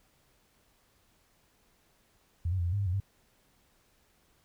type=tone with pitch steps; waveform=sine; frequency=85.1 / 93.8 / 86.5 / 87.1 / 101.2 / 100 / 89 / 98.5 Hz; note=F2 / F#2 / F2 / F2 / G#2 / G2 / F2 / G2; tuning=-44 / +24 / -16 / -4 / -44 / +35 / +33 / +9 cents; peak=-27 dBFS; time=2.45-3.002 s; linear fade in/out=5 ms; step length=69 ms; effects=pink hiss -68 dBFS RMS until 4.44 s